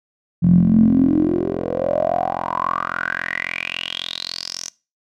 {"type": "tone with band-pass filter sweep", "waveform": "10% pulse", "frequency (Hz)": 43.65, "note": "F1", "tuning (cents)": 0, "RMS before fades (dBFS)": -19, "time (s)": [0.42, 4.7], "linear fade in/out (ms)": 20, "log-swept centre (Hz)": [160, 6100], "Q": 9.3, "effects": ["noise-tail reverb RT60 0.3 s tail -22 dB re dry"]}